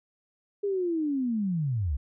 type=linear sweep; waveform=sine; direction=down; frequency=411.7 to 60.9 Hz; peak=-25 dBFS; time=0.63-1.97 s; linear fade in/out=10 ms; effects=none